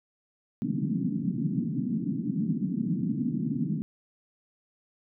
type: band-pass noise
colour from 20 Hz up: white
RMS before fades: -29 dBFS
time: 0.62-3.82 s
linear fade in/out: 0 ms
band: 140 to 270 Hz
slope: 48 dB/octave
effects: none